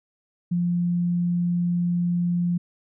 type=tone; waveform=sine; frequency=174.61 Hz; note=F3; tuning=in tune; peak=-20 dBFS; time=0.51-2.58 s; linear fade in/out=10 ms; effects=none